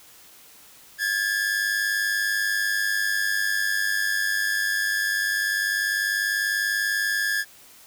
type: tone pair together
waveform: 45% pulse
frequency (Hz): 1630 / 1730.2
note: G#6 / A6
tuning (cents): -33 / -30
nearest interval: minor second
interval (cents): 103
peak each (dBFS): -25 / -25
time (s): 0.98-7.45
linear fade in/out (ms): 50
effects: white hiss -50 dBFS RMS until 7.86 s